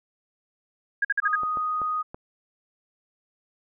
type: tone bursts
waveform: sine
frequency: 1632 Hz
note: G#6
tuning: 31 cents flat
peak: -19 dBFS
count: 5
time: 1.02-1.356 s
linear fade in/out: 5 ms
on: 28 ms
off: 49 ms
type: tone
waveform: sine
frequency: 1244.5 Hz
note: D#6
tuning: in tune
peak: -24 dBFS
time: 1.22-2.03 s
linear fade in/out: 20 ms
type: clicks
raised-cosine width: 1 ms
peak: -23 dBFS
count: 4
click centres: 1.434 / 1.572 / 1.817 / 2.145 s
effects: none